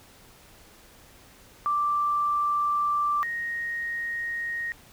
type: tone pair in turn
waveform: sine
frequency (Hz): 1174.7 / 1869.2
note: D6 / A#6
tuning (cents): 0 / +4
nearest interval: minor sixth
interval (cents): 804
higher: second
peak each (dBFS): -22 / -28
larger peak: first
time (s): 1.66-3.23 / 3.23-4.72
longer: first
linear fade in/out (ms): 0
effects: pink hiss -53 dBFS RMS until 4.92 s